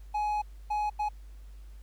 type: tone bursts at uneven times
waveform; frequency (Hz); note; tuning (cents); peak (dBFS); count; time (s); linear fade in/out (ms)
triangle; 840; G#5; +19; -25; 3; 0.14-0.42 / 0.7-0.9 / 0.99-1.09; 10
effects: added 50 Hz sine -44 dBFS peak until 1.82 s + pink hiss -65 dBFS RMS until 1.82 s